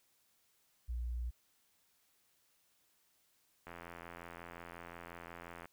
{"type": "tone", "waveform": "sine", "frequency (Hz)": 59.8, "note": "A#1", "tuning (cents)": 45, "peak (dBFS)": -36, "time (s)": [0.88, 1.31], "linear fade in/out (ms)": 20}
{"type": "click train", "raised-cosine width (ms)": 0.5, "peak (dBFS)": -33, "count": 171, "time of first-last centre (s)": [3.67, 5.656], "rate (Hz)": 85.6}
{"effects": ["white hiss -74 dBFS RMS until 5.72 s"]}